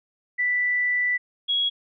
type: tone pair in turn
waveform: sine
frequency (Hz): 1975.5 / 3322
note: B6 / G#7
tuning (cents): 0 / 0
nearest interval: major sixth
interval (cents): 900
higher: second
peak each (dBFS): -20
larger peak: neither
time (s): 0.38-1.18 / 1.48-1.7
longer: first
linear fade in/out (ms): 20
effects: none